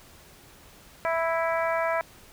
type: harmonic tone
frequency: 329.6 Hz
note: E4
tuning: in tune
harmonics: 2 / 3 / 4 / 5 / 6 / 7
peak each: -26 / -30 / -32 / -34 / -36 / -37 dBFS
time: 1.05-2.01 s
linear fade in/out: 0 ms
effects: pink hiss -52 dBFS RMS until 2.32 s

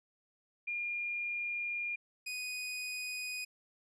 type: tone pair in turn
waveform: sine / sawtooth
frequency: 2413 / 2487 Hz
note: D7 / D#7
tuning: +46 / -1 cents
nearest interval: minor second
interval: 53 cents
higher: second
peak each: -34 / -34 dBFS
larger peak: neither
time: 0.67-1.96 / 2.26-3.45 s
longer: first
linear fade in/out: 10 ms
effects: low-pass 12000 Hz 12 dB/octave

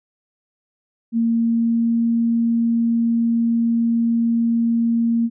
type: tone with pitch glide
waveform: sine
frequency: 230 to 231.7 Hz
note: A#3 to A#3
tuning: -23 to -10 cents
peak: -15 dBFS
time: 1.12-5.3 s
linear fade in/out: 50 ms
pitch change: +13 cents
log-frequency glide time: 1.24-2.04 s
effects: none

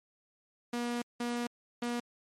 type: tone bursts at uneven times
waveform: sawtooth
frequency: 239.8 Hz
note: A#3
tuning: 49 cents sharp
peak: -28 dBFS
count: 3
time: 0.73-1.02 / 1.2-1.47 / 1.82-2 s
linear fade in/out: 5 ms
effects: low-pass 10000 Hz 12 dB/octave + MP3 64 kbps

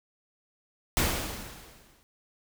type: noise with exponential decay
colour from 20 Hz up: pink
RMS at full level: -24 dBFS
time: 0.97-2.03 s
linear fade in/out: 0 ms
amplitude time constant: 230 ms
effects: none

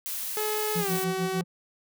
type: noise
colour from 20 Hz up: blue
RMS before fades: -33 dBFS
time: 0.06-1.04 s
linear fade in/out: 0 ms
type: tone with pitch glide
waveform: sawtooth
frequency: 426.6 to 377.9 Hz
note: G#4 to F#4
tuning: +46 to +37 cents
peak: -24 dBFS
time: 0.37-1.41 s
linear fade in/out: 0 ms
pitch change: -209 cents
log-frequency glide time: 0.78-0.91 s
type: tone with tremolo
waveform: triangle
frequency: 173 Hz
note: F3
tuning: 16 cents flat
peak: -24 dBFS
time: 0.75-1.44 s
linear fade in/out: 10 ms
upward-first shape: sine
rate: 6.7 Hz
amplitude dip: 100%
effects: none

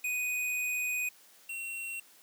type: tone pair in turn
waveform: square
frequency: 2489 / 2730 Hz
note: D#7 / F7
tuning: 0 / -40 cents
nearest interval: major second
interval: 160 cents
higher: second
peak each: -31 / -37 dBFS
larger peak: first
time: 0.04-1.09 / 1.49-2 s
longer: first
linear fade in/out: 5 ms
effects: white hiss -59 dBFS RMS until 2.22 s + high-pass 200 Hz 12 dB/octave

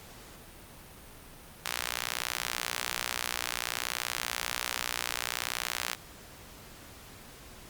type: tone with high-pass filter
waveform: sawtooth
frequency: 60.6 Hz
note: B1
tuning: 32 cents flat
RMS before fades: -35 dBFS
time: 1.65-5.95 s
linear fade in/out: 5 ms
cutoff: 1500 Hz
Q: 0.58
effects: pink hiss -50 dBFS RMS until 7.69 s + Opus 48 kbps

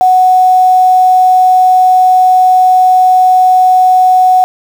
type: tone with quantisation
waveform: sine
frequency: 740 Hz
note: F#5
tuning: in tune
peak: -3 dBFS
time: 0.01-4.44 s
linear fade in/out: 0 ms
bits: 5
effects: none

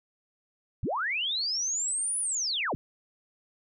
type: linear two-way sweep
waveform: sine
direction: up then down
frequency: 49 to 10040 to 49 Hz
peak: -27 dBFS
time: 0.83-2.75 s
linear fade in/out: 0 ms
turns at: 2.19 s
effects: none

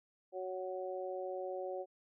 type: harmonic tone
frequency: 185.5 Hz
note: F#3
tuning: 5 cents sharp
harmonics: 2 / 3 / 4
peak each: -42 / -41 / -45 dBFS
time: 0.32-1.86 s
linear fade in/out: 50 ms
effects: none

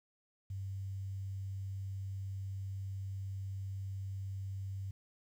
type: tone with quantisation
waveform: sine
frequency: 97 Hz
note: G2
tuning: 18 cents flat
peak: -38 dBFS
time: 0.5-4.91 s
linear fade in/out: 5 ms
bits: 11
effects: none

